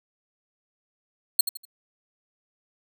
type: tone with echo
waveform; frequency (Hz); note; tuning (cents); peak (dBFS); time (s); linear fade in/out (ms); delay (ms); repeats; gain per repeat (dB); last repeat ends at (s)
5% pulse; 4261; C8; +31; -7; 1.39-1.41; 5; 81; 3; -10; 1.653
effects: none